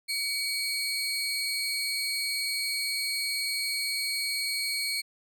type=tone pair together; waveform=30% pulse; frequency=2259 / 4260 Hz; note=C#7 / C8; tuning=+32 / +30 cents; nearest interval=major seventh; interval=1098 cents; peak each=-29 / -28 dBFS; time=0.08-5.02 s; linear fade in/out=20 ms; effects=none